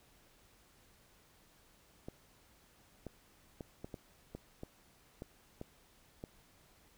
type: clicks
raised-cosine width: 2 ms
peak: -30 dBFS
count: 10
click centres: 2.085 / 3.067 / 3.608 / 3.845 / 3.942 / 4.35 / 4.634 / 5.221 / 5.614 / 6.239 s
effects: pink hiss -66 dBFS RMS until 6.97 s